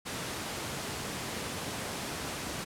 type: high-pass noise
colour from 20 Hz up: pink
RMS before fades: -37 dBFS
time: 0.05-2.65 s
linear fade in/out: 20 ms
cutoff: 100 Hz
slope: 12 dB/octave
effects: low-pass 11000 Hz 12 dB/octave